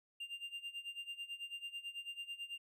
triangle tone with tremolo, 2794 Hz, F7, in tune, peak -39 dBFS, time 0.2-2.58 s, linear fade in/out 5 ms, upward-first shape sine, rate 9.1 Hz, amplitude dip 85%, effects none

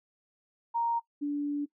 sine tone pair in turn, 932.3 / 289.8 Hz, A#5 / D4, 0 / -23 cents, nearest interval octave + minor sixth, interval 2023 cents, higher first, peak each -26 / -28 dBFS, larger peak first, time 0.74-1 / 1.21-1.66 s, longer second, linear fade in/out 20 ms, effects noise-tail reverb RT60 0.1 s tail -20 dB re dry

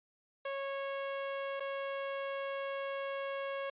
sawtooth tone with dropouts, 550 Hz, C#5, 14 cents flat, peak -32 dBFS, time 0.45-3.7 s, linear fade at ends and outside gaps 5 ms, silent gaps 1.598-1.604 s, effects resampled to 8000 Hz

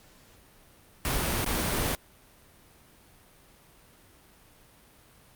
pink noise with dropouts, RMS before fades -28 dBFS, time 1.05-1.95 s, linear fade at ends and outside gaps 0 ms, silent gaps 1.445-1.463 s, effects pink hiss -57 dBFS RMS until 5.35 s + Opus 48 kbps

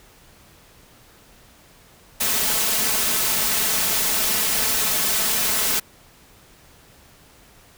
white noise with comb filter, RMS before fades -21 dBFS, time 2.2-5.8 s, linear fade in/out 10 ms, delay 4.6 ms, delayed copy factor +0.55, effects pink hiss -51 dBFS RMS until 7.77 s

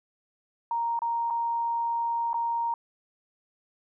sine tone with dropouts, 932.3 Hz, A#5, in tune, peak -25 dBFS, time 0.71-2.74 s, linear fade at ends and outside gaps 2 ms, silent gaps 0.991-1.019 / 1.302-1.306 / 2.332-2.342 s, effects none

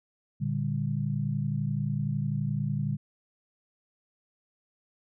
sine tone cluster, 115.3 / 146.5 / 199.1 Hz, A#2 / D3 / G3, -19 / -4 / +27 cents, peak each -32 / -29 / -33 dBFS, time 0.4-2.97 s, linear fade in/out 20 ms, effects none

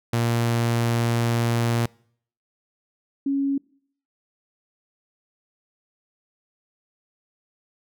sawtooth / sine tone pair in turn, 117.4 / 276.7 Hz, A#2 / C#4, +13 / -3 cents, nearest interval octave + minor third, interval 1484 cents, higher second, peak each -16 / -20 dBFS, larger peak first, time 0.13-1.86 / 3.26-3.58 s, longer first, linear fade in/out 5 ms, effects noise-tail reverb RT60 0.6 s tail -25 dB re dry

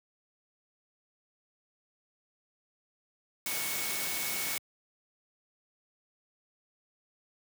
sine tone in noise, 2217 Hz, C#7, in tune, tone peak -40 dBFS, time 3.46-4.58 s, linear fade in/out 2 ms, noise white, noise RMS -34 dBFS, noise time 3.46-4.58 s, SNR -9 dB, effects high-pass 100 Hz 12 dB/octave

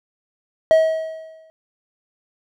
triangle tone with exponential decay, 640 Hz, D#5, 49 cents sharp, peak -6 dBFS, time 0.71-1.5 s, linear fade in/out 0 ms, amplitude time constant 170 ms, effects none

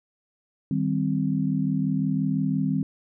sine chord, C minor, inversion first, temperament equal, 155.56 / 196 / 261.6 Hz, Eb3 / G3 / C4, 0 / 0 / 0 cents, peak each -26 dBFS, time 0.71-2.83 s, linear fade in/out 2 ms, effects none

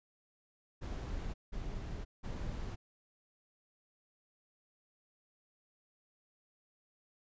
brown noise bursts, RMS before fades -40 dBFS, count 3, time 0.81-2.76 s, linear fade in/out 20 ms, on 530 ms, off 180 ms, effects resampled to 16000 Hz

